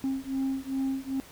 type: beating tone pair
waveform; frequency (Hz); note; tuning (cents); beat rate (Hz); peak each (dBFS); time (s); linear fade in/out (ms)
sine; 266.6 / 269.1; C4 / C4; +33 / +49; 2.5; -29; 0.04-1.2; 0
effects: tanh soft clip ceiling -24 dBFS + pink hiss -50 dBFS RMS until 1.31 s